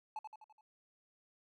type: tone with echo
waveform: triangle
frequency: 863 Hz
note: A5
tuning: 34 cents flat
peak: -37 dBFS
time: 0.16-0.19 s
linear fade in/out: 2 ms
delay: 84 ms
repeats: 5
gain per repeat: -5 dB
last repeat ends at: 0.61 s
effects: none